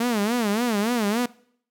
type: tone with vibrato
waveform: sawtooth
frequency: 222.8 Hz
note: A3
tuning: 22 cents sharp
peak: -17 dBFS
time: 0-1.26 s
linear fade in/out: 5 ms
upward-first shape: sine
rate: 3.5 Hz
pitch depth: 180 cents each way
effects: noise-tail reverb RT60 0.6 s tail -21 dB re dry